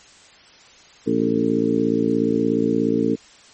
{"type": "harmonic tone with a mistuned harmonic", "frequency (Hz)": 56.9, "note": "A#1", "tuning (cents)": -41, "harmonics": [2, 3, 4, 5, 6, 7, 8], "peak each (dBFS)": [-33, -29, -22, -21, -26, -28, -23], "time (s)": [1.06, 3.16], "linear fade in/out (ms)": 20, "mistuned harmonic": 8, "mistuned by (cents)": -27, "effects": ["white hiss -48 dBFS RMS until 3.53 s", "MP3 32 kbps"]}